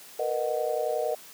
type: chord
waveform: sine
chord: B major seventh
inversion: third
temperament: just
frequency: 463 / 493.9 / 617.4 / 740.8 Hz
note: A#4 / B4 / D#5 / F#5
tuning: -12 / 0 / -14 / +2 cents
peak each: -31 / -32 / -29 / -33 dBFS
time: 0.19-1.15 s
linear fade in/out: 5 ms
effects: white hiss -48 dBFS RMS until 1.33 s + high-pass 150 Hz 12 dB/octave